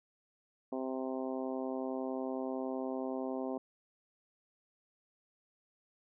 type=harmonic tone; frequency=130.81 Hz; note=C3; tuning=in tune; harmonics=2 / 3 / 4 / 5 / 6 / 7 / 8; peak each=-38 / -41 / -42 / -43 / -47 / -50 / -52 dBFS; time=0.72-3.58 s; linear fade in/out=5 ms; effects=none